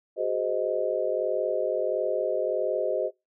sine chord, Ab dominant seventh, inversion third, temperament just, 373.8 / 415.3 / 519.1 / 623 Hz, Gb4 / Ab4 / C5 / Eb5, +18 / 0 / -14 / +2 cents, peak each -31 / -32 / -29 / -28 dBFS, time 0.16-3.11 s, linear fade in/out 50 ms, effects noise-tail reverb RT60 0.2 s tail -23 dB re dry

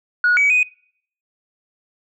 sine tone with pitch steps, 1455 / 2275 / 2493 Hz, F#6 / C#7 / D#7, -29 / +44 / +3 cents, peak -11 dBFS, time 0.24-0.63 s, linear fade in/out 2 ms, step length 130 ms, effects noise-tail reverb RT60 0.6 s tail -25 dB re dry + tanh soft clip ceiling -9 dBFS

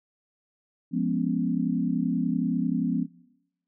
sine chord, C# dominant seventh, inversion first, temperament equal, 174.61 / 207.7 / 246.9 / 277.2 Hz, E#3 / G#3 / B3 / C#4, 0 / 0 / 0 / 0 cents, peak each -28 / -30 / -27 / -30 dBFS, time 0.91-3.07 s, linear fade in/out 50 ms, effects noise-tail reverb RT60 0.9 s tail -22 dB re dry

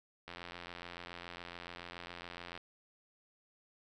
click train, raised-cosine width 0.3 ms, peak -29 dBFS, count 201, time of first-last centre 0.28-2.576 s, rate 87.1 Hz, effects none

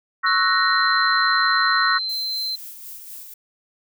sine chord, F# dominant seventh, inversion second, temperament equal, 1108.7 / 1318.5 / 1480 / 1864.7 Hz, C#6 / E6 / F#6 / A#6, 0 / 0 / 0 / 0 cents, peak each -22 dBFS, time 0.23-1.99 s, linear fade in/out 20 ms
sine tone, 4100 Hz, C8, 36 cents flat, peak -23 dBFS, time 0.26-2.56 s, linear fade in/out 10 ms
violet noise with tremolo, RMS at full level -36 dBFS, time 2.09-3.34 s, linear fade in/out 5 ms, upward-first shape sine, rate 4 Hz, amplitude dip 40%
effects none

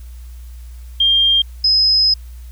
sine tone pair in turn, 3200 / 5080 Hz, G7 / D#8, +35 / +35 cents, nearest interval minor sixth, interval 800 cents, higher second, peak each -10 dBFS, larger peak neither, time 1-1.42 / 1.64-2.14 s, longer second, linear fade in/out 5 ms, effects added 60 Hz sine -31 dBFS peak until 2.51 s + white hiss -51 dBFS RMS until 2.51 s

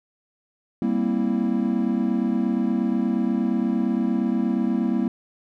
triangle chord, C dominant seventh, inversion second, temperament equal, 196 / 233.1 / 261.6 / 329.6 Hz, G3 / Bb3 / C4 / E4, 0 / 0 / 0 / 0 cents, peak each -24 / -21 / -25 / -26 dBFS, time 0.82-5.08 s, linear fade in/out 2 ms, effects none

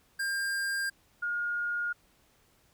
square / sine tone pair in turn, 1601 / 1426.3 Hz, G6 / F6, +36 / +36 cents, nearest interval major second, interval 200 cents, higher first, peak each -30 / -29 dBFS, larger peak second, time 0.19-0.9 / 1.22-1.93 s, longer neither, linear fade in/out 10 ms, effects pink hiss -66 dBFS RMS until 2.73 s

